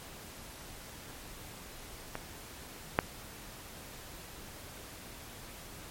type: clicks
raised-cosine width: 0.5 ms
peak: -21 / -8 dBFS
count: 2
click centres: 2.154 / 2.989 s
effects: pink hiss -48 dBFS RMS until 5.9 s + MP3 64 kbps